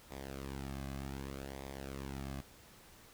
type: tone with flanger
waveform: sawtooth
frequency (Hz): 68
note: C#2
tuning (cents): -33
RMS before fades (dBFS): -44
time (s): 0.1-2.42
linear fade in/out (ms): 20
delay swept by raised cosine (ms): 0.69 to 2.19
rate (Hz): 0.65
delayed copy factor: -0.7
effects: pink hiss -59 dBFS RMS until 3.13 s